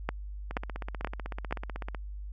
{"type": "two click trains", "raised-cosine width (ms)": 0.5, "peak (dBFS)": [-22, -14], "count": [24, 4], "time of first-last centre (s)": [[0.51, 1.948], [0.09, 1.525]], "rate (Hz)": [16, 2.09], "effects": ["added 50 Hz sine -37 dBFS peak until 2.32 s"]}